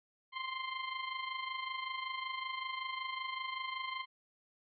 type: tone with amplitude modulation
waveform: 20% pulse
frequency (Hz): 1046.5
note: C6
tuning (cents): 0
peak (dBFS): -30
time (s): 0.32-4.06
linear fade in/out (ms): 50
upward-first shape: sine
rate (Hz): 25.3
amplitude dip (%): 60
effects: resampled to 11025 Hz